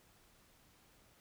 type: silence
effects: pink hiss -67 dBFS RMS until 1.2 s